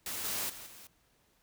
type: noise with level steps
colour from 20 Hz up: white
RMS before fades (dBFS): -38 / -35 / -47 / -52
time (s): 0.06-0.87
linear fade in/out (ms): 2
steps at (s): 0.24 / 0.49 / 0.66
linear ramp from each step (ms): 10
effects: pink hiss -70 dBFS RMS until 1.42 s